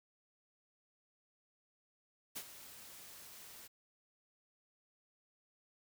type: noise with ADSR envelope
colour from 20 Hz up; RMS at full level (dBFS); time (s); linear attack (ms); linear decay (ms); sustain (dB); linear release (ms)
white; -42; 2.35-3.68; 17; 65; -12; 15
effects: none